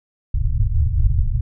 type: low-pass noise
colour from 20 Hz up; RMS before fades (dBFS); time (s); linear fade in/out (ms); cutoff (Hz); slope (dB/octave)
pink; -17; 0.34-1.41; 2; 120; 48
effects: none